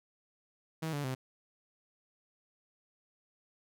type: tone with pitch steps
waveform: sawtooth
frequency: 160.2 / 144.38 / 130.12 Hz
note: E3 / D3 / C3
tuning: -49 / -29 / -9 cents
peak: -30 dBFS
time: 0.82-1.15 s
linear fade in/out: 10 ms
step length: 110 ms
effects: none